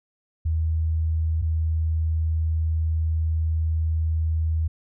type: tone pair in turn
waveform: sine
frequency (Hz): 80 / 80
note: D#2 / D#2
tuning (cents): +49 / +49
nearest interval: unison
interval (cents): 0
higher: neither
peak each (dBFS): -20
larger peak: neither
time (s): 0.45-1.42 / 1.42-4.68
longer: second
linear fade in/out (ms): 10
effects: none